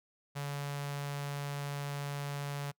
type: tone with notch filter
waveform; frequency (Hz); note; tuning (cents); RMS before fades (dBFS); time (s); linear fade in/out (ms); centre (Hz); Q
sawtooth; 142.8; D3; -48; -38; 0.35-2.72; 20; 310; 1.1
effects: noise-tail reverb RT60 0.1 s tail -25 dB re dry